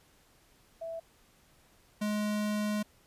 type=tone pair in turn; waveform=sine / square; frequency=659.3 / 209.9 Hz; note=E5 / G#3; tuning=0 / +19 cents; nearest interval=octave + minor sixth; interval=1981 cents; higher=first; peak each=-36 / -30 dBFS; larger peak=second; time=0.81-1 / 2.01-2.83 s; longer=second; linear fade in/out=10 ms; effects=pink hiss -64 dBFS RMS until 3.06 s + resampled to 32000 Hz